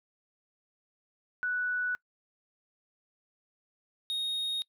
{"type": "tone pair in turn", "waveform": ["sine", "triangle"], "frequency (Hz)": [1480, 3729], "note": ["F#6", "A#7"], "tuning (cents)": [0, 0], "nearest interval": "octave + major third", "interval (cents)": 1600, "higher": "second", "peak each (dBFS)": -28, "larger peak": "neither", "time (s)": [[1.43, 1.95], [4.1, 4.62]], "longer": "neither", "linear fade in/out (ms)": 0, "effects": ["noise-tail reverb RT60 0.1 s tail -25 dB re dry"]}